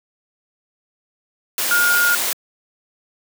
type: tone in noise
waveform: sine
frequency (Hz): 1425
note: F6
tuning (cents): +34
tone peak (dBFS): -14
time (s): 1.71-2.15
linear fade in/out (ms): 2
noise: white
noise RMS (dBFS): -21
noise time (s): 1.58-2.33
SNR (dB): +4
effects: high-pass 300 Hz 12 dB/octave